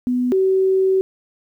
sine tone pair in turn, 248.6 / 380.4 Hz, B3 / F#4, +12 / +48 cents, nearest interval perfect fifth, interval 736 cents, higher second, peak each -16 / -13 dBFS, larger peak second, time 0.07-0.32 / 0.32-1.01 s, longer second, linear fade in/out 0 ms, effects 9-bit

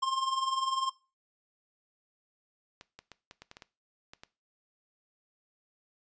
square tone with tremolo, 1061 Hz, C6, 24 cents sharp, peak -26 dBFS, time 0.02-0.9 s, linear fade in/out 10 ms, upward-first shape triangle, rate 20 Hz, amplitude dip 70%
clicks, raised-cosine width 0.2 ms, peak -29 dBFS, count 10, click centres 2.811 / 2.99 / 3.117 / 3.311 / 3.42 / 3.514 / 3.569 / 3.622 / 4.135 / 4.235 s
effects noise-tail reverb RT60 0.3 s tail -19 dB re dry + resampled to 16000 Hz

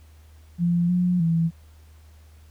sine tone with pitch steps, 172.7 / 178.8 / 165.3 Hz, F3 / F3 / E3, -19 / +41 / +5 cents, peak -18 dBFS, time 0.58-1.51 s, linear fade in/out 50 ms, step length 310 ms, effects added 77 Hz sine -47 dBFS peak until 2.5 s + pink hiss -60 dBFS RMS until 2.5 s

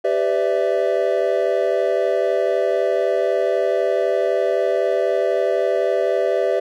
triangle chord, E minor seventh, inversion first, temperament equal with one note detuned, 392 / 503.4 / 587.3 / 659.3 Hz, G4 / B4 / D5 / E5, 0 / +33 / 0 / 0 cents, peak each -20 dBFS, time 0.04-6.6 s, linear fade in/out 10 ms, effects none

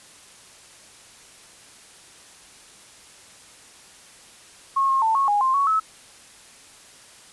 sine tone with pitch steps, 1087 / 1074 / 890 / 1096 / 823 / 1050 / 1116 / 1296 Hz, C#6 / C6 / A5 / C#6 / G#5 / C6 / C#6 / E6, -34 / +45 / +20 / -20 / -16 / +6 / +11 / -30 cents, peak -17 dBFS, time 4.76-5.8 s, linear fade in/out 10 ms, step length 130 ms, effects white hiss -48 dBFS RMS until 7.32 s + resampled to 24000 Hz

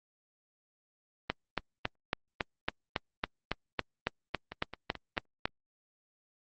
two click trains, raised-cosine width 0.3 ms, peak -23 / -12 dBFS, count 4 / 16, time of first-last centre 4.52-5.169 / 1.3-5.455 s, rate 4.62 / 3.61 Hz, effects low-pass 5000 Hz 12 dB/octave + Opus 24 kbps

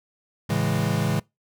square chord, A major seventh, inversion none, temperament equal, 110 / 138.59 / 164.81 / 207.7 Hz, A2 / C#3 / E3 / G#3, 0 / 0 / 0 / 0 cents, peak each -28 / -27 / -27 / -29 dBFS, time 0.49-1.2 s, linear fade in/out 10 ms, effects noise-tail reverb RT60 0.2 s tail -24 dB re dry

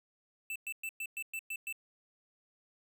square tone bursts, 2652 Hz, E7, 10 cents sharp, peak -37 dBFS, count 8, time 0.5-1.726 s, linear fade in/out 2 ms, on 57 ms, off 110 ms, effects none

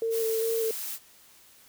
sine tone with vibrato, 450 Hz, A4, 39 cents sharp, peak -25 dBFS, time 0.02-0.71 s, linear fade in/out 2 ms, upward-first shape square, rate 2.5 Hz, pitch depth 15 cents each way
blue noise, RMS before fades -35 dBFS, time 0.1-0.99 s, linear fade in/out 50 ms
effects white hiss -56 dBFS RMS until 1.68 s

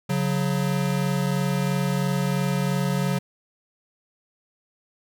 square tone pair together, 140 / 182.98 Hz, C#3 / F#3, +18 / -19 cents, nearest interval perfect fourth, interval 463 cents, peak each -25 / -25 dBFS, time 0.09-3.19 s, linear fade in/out 10 ms, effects none

